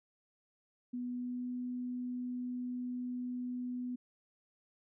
sine tone with pitch glide, 246.2 to 248.1 Hz, B3 to B3, -5 to +8 cents, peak -36 dBFS, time 0.93-3.96 s, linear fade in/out 10 ms, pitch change +13 cents, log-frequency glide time 1.1-1.5 s, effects none

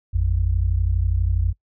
sine tone pair together, 55 / 87.3 Hz, A1 / F2, 0 / 0 cents, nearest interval minor sixth, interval 800 cents, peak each -20 dBFS, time 0.13-1.53 s, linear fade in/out 20 ms, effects noise-tail reverb RT60 0.1 s tail -22 dB re dry

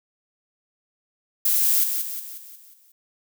violet noise with echo, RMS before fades -20 dBFS, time 1.45-1.84 s, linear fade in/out 5 ms, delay 180 ms, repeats 6, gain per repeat -6 dB, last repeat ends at 2.92 s, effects none

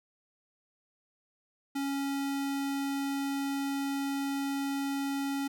square tone, 277.2 Hz, C#4, in tune, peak -31 dBFS, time 1.75-5.48 s, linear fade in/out 10 ms, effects none

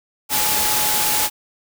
sine tone in noise, 850 Hz, G#5, 40 cents sharp, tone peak -26 dBFS, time 0.29-1.3 s, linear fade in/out 50 ms, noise white, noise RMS -19 dBFS, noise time 0.29-1.3 s, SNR -10 dB, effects none

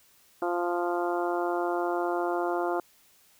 harmonic tone, 174.61 Hz, F3, in tune, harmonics 2 / 3 / 4 / 5 / 6 / 7 / 8, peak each -29 / -35 / -31 / -36 / -38 / -39 / -39 dBFS, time 0.42-2.8 s, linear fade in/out 2 ms, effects white hiss -61 dBFS RMS until 3.39 s

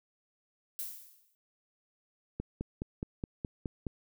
violet noise with exponential decay, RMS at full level -36 dBFS, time 0.79-1.35 s, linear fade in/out 0 ms, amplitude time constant 120 ms
click train, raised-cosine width 3 ms, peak -22 dBFS, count 8, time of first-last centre 2.4-3.868 s, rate 4.77 Hz
effects none

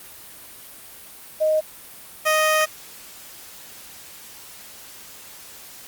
sine / 15% pulse tone pair in turn, 622.3 / 622.3 Hz, D#5 / D#5, 0 / 0 cents, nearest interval unison, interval 0 cents, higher neither, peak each -16 / -10 dBFS, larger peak second, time 1.4-1.61 / 2.25-2.66 s, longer second, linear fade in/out 20 ms, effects white hiss -42 dBFS RMS until 5.87 s + Opus 32 kbps

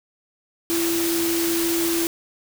sine tone in noise, 335.9 Hz, E4, 33 cents sharp, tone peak -21 dBFS, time 0.7-2.07 s, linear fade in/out 0 ms, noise white, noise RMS -26 dBFS, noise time 0.7-2.07 s, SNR +2 dB, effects none

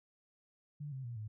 sine tone with pitch steps, 146.83 / 132.33 / 119.26 / 107.49 Hz, D3 / C3 / A#2 / A2, 0 / +20 / +40 / -40 cents, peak -40 dBFS, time 0.8-1.28 s, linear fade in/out 10 ms, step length 120 ms, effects none

